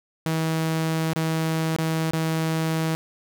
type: tone with dropouts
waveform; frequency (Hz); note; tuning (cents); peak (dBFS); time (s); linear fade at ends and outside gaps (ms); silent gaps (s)
sawtooth; 160.8; E3; -43; -18; 0.26-2.95; 0; 1.133-1.16 / 1.763-1.786 / 2.11-2.134
effects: none